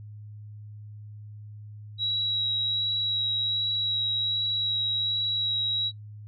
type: tone with vibrato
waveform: sine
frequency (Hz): 3872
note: B7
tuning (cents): -35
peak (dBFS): -24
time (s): 1.98-5.92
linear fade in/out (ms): 50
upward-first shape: sine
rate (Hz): 1.3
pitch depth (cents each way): 9
effects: noise-tail reverb RT60 0.1 s tail -20 dB re dry + added 105 Hz sine -40 dBFS peak until 6.27 s